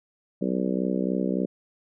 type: harmonic tone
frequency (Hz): 63.5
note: B1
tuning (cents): +49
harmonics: 3 / 4 / 5 / 6 / 7 / 8 / 9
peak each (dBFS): -27 / -29 / -31 / -33 / -34 / -35 / -36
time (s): 0.41-1.46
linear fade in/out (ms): 10
effects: none